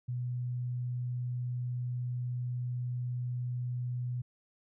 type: tone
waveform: sine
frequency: 123.47 Hz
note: B2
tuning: in tune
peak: -32 dBFS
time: 0.08-4.22 s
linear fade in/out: 10 ms
effects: none

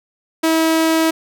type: tone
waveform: sawtooth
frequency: 322.8 Hz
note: E4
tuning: 36 cents flat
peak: -9 dBFS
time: 0.43-1.11 s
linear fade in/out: 10 ms
effects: none

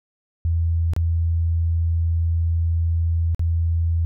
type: tone with dropouts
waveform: sine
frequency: 83.2 Hz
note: E2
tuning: 17 cents sharp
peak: -17 dBFS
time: 0.45-4.05 s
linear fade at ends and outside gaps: 0 ms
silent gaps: 0.935-0.964 / 3.347-3.394 s
effects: none

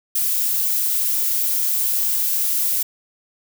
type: noise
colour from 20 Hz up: violet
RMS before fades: -20 dBFS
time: 0.15-2.83 s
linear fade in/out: 5 ms
effects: none

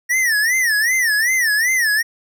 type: tone with vibrato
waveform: square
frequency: 1867 Hz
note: A#6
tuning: 2 cents sharp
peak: -15 dBFS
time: 0.09-2.03 s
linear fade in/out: 20 ms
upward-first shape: sine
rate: 2.6 Hz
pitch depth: 190 cents each way
effects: none

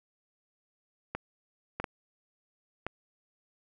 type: clicks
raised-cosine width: 0.5 ms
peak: -18 dBFS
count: 4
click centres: 1.15 / 1.8 / 1.842 / 2.866 s
effects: none

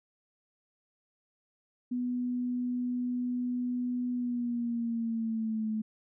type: tone with pitch glide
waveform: sine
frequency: 246.9 to 217.4 Hz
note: B3 to A3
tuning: 0 to -21 cents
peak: -29 dBFS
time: 1.91-5.82 s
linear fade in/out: 10 ms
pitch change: -221 cents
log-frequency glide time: 4.12-5.69 s
effects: none

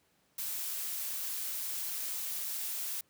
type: noise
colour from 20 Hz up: blue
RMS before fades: -37 dBFS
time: 0.38-3.01 s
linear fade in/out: 5 ms
effects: pink hiss -71 dBFS RMS until 3.09 s + high-pass 100 Hz 12 dB/octave

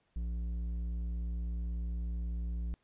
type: tone with low-pass filter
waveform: square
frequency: 58.2 Hz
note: A#1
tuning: 2 cents flat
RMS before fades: -36 dBFS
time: 0.16-2.74 s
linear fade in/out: 0 ms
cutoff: 160 Hz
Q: 0.68
effects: pink hiss -75 dBFS RMS until 2.83 s + resampled to 8000 Hz

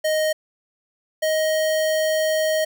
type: tone pair in turn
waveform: square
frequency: 622.3 / 627 Hz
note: D#5 / D#5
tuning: 0 / +13 cents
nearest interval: unison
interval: 13 cents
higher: second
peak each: -19 dBFS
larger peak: neither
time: 0.04-0.33 / 1.22-2.65 s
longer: second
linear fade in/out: 10 ms
effects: none

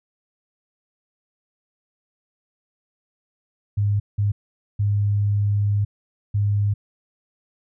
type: tone bursts at uneven times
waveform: sine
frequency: 102.4 Hz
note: G#2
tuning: 24 cents flat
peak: -17 dBFS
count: 4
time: 3.77-4 / 4.18-4.32 / 4.79-5.85 / 6.34-6.74 s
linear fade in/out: 10 ms
effects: none

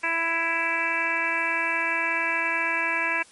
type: harmonic tone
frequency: 331.7 Hz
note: E4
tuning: 11 cents sharp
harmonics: 1 / 2 / 3 / 4 / 5 / 6 / 7 / 8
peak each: -38 / -36 / -30 / -38 / -28 / -32 / -27 / -31 dBFS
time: 0.03-3.23 s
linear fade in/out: 10 ms
effects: white hiss -53 dBFS RMS until 3.31 s + MP3 48 kbps

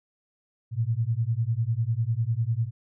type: beating tone pair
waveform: sine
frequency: 109.9 / 119.9 Hz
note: A2 / A#2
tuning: -2 / +49 cents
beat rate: 10 Hz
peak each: -26 dBFS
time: 0.71-2.71 s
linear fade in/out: 50 ms
effects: none

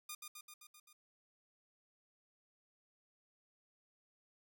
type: tone with echo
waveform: 5% pulse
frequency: 1215 Hz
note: D#6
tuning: 42 cents flat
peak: -32 dBFS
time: 0.09-0.15 s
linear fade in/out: 5 ms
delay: 130 ms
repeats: 6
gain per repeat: -3 dB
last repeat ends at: 0.93 s
effects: none

